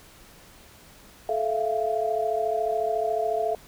sine tone cluster, 433.2 / 661 / 695 Hz, A4 / E5 / F5, -27 / +5 / -9 cents, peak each -28 / -27 / -27 dBFS, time 1.29-3.55 s, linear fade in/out 2 ms, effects pink hiss -51 dBFS RMS until 3.67 s

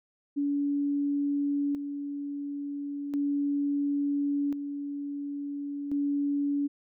sine tone with tremolo, 285.2 Hz, C#4, 49 cents sharp, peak -25 dBFS, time 0.36-6.68 s, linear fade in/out 20 ms, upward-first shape square, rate 0.36 Hz, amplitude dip 55%, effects none

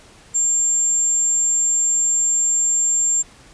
sine tone, 7360 Hz, A#8, 23 cents flat, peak -15 dBFS, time 0.34-3.23 s, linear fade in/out 20 ms, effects pink hiss -47 dBFS RMS until 3.53 s + resampled to 22050 Hz

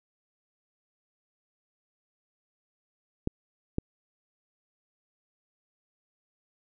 clicks, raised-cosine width 3 ms, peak -14 dBFS, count 2, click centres 3.274 / 3.784 s, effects none

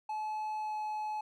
triangle tone with pitch glide, 859 to 854.1 Hz, A5 to G#5, -42 to +48 cents, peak -32 dBFS, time 0.09-1.21 s, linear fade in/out 5 ms, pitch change -10 cents, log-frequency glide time 0.59-0.75 s, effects none

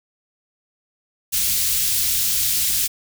white band-stop noise, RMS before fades -20 dBFS, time 1.32-2.88 s, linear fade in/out 20 ms, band 120 to 3300 Hz, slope 12 dB/octave, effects none

